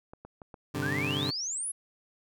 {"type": "clicks", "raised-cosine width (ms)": 1, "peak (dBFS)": -31, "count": 4, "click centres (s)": [0.135, 0.25, 0.418, 0.542]}
{"type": "chord", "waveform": "20% pulse", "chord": "G suspended fourth", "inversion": "none", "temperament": "just", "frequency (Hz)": [98, 130.67, 147], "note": ["G2", "C3", "D3"], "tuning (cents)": [0, -2, 2], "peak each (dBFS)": [-32, -30, -29], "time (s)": [0.74, 1.31], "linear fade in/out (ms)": 10}
{"type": "exponential sweep", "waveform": "sine", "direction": "up", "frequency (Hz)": [1446, 11160], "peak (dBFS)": -31, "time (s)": [0.82, 1.72], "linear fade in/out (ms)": 10}
{"effects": []}